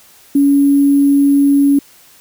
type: tone with sample-and-hold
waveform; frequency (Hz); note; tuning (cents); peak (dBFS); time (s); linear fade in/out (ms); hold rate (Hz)
sine; 281.4; C#4; +26; -7; 0.35-1.79; 5; 11025
effects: white hiss -45 dBFS RMS until 2.2 s